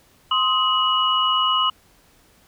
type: tone cluster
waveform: sine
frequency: 1043 / 1259 / 2927 Hz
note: C6 / D#6 / F#7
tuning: -6 / +20 / -19 cents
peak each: -22 / -21 / -20 dBFS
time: 0.31-1.7 s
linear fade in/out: 5 ms
effects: pink hiss -56 dBFS RMS until 2.47 s